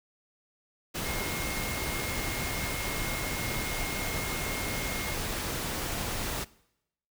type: tone in noise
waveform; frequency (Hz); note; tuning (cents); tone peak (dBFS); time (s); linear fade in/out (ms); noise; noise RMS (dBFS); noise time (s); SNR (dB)
sine; 2145; C7; +42; -38; 1.04-5.15; 20; pink; -33; 0.94-6.45; -8
effects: noise-tail reverb RT60 0.8 s tail -21 dB re dry